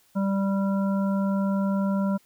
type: harmonic tone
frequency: 196 Hz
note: G3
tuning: in tune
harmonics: 1 / 3 / 5 / 7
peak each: -22 / -32 / -36 / -39 dBFS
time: 0.15-2.18 s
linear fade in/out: 20 ms
effects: white hiss -62 dBFS RMS until 2.25 s